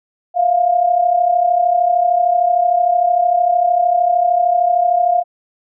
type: tone pair together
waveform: sine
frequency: 675 / 708.2 Hz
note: E5 / F5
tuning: +41 / +24 cents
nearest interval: minor second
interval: 83 cents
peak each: -17 / -12 dBFS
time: 0.34-5.24 s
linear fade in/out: 50 ms
effects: none